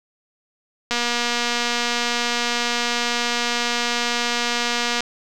click train, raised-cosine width 0.2 ms, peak -5 dBFS, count 980, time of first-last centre 0.91-5.006 s, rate 239 Hz, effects none

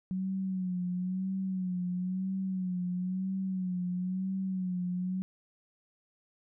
sine tone with vibrato, 185 Hz, F#3, in tune, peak -30 dBFS, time 0.11-5.22 s, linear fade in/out 0 ms, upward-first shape sine, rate 1 Hz, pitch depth 57 cents each way, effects none

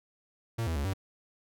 45% pulse tone with pitch steps, 114.7 / 81.8 / 70.5 / 96.2 Hz, A#2 / E2 / C#2 / G2, -28 / -13 / +30 / -32 cents, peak -29 dBFS, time 0.58-0.936 s, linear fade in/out 10 ms, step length 89 ms, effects none

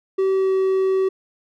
triangle tone with pitch glide, 383.6 to 381 Hz, G4 to G4, -37 to -49 cents, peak -14 dBFS, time 0.18-1.09 s, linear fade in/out 10 ms, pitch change -12 cents, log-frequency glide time 0.33-0.52 s, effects none

